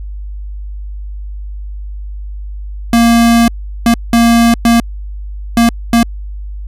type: tone bursts at uneven times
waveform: square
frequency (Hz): 233.1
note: A#3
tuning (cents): 0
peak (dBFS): -6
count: 6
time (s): 2.93-3.48 / 3.86-3.94 / 4.13-4.54 / 4.65-4.8 / 5.57-5.69 / 5.93-6.03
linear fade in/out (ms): 2
effects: added 50 Hz sine -21 dBFS peak until 6.67 s + resampled to 32000 Hz